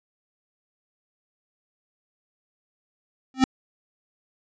square tone with exponential growth, 261.6 Hz, C4, in tune, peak -11 dBFS, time 3.34-3.44 s, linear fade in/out 1 ms, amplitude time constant 20 ms, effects resampled to 16000 Hz

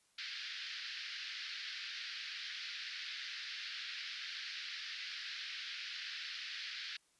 white band-pass noise, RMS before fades -45 dBFS, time 0.18-6.97 s, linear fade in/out 5 ms, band 1500 to 4900 Hz, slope 48 dB/octave, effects white hiss -73 dBFS RMS until 7.19 s + resampled to 24000 Hz

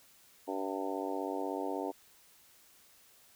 harmonic tone with a mistuned harmonic, 96.3 Hz, G2, 30 cents flat, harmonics 3 / 4 / 5 / 6 / 7 / 8 / 9, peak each -39 / -40 / -41 / -44 / -42 / -44 / -42 dBFS, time 0.47-1.92 s, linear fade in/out 20 ms, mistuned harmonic 9, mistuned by +63 cents, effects white hiss -62 dBFS RMS until 3.35 s

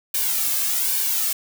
blue noise with flanger, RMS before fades -22 dBFS, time 0.14-1.33 s, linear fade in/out 5 ms, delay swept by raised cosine 1.5 to 2.12 ms, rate 1.2 Hz, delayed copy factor -0.7, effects none

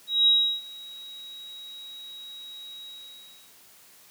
sine tone with ADSR envelope, 3825 Hz, A#7, 44 cents sharp, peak -15 dBFS, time 0.07-3.54 s, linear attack 200 ms, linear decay 340 ms, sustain -24 dB, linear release 700 ms, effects white hiss -54 dBFS RMS until 4.1 s + high-pass 100 Hz 12 dB/octave

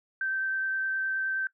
sine tone with vibrato, 1554 Hz, G6, 16 cents flat, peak -27 dBFS, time 0.21-1.47 s, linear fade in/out 2 ms, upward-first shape sine, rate 9.6 Hz, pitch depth 9 cents each way, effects noise-tail reverb RT60 0.1 s tail -19 dB re dry

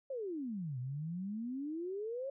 sine exponential two-way sweep, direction down then up, 559 to 121.8 to 559 Hz, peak -37 dBFS, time 0.1-2.3 s, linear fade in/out 5 ms, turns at 0.79 s, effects none

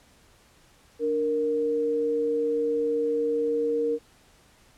sine tone pair together, 293.7 / 466.2 Hz, D4 / A#4, 0 / 0 cents, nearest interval minor sixth, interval 800 cents, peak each -31 / -23 dBFS, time 0.99-3.99 s, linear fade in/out 50 ms, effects pink hiss -58 dBFS RMS until 4.77 s + low-pass 11000 Hz 12 dB/octave

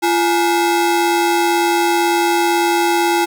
40% pulse ring-modulated tone, 590 Hz, D5, 8 cents sharp, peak -9 dBFS, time 0.02-3.26 s, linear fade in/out 20 ms, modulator 246 Hz, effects none

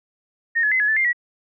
sine tone with pitch steps, 1844 / 1705 / 2044 / 1693 / 1755 / 2102 / 1930 Hz, A#6 / G#6 / C7 / G#6 / A6 / C7 / B6, -19 / +45 / -41 / +33 / -5 / +7 / -40 cents, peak -16 dBFS, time 0.55-1.131 s, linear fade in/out 20 ms, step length 83 ms, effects none

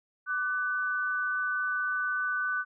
sine tone pair together, 1174.7 / 1500.6 Hz, D6 / F#6, 0 / +24 cents, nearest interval major third, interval 424 cents, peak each -34 / -28 dBFS, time 0.26-2.65 s, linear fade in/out 50 ms, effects none

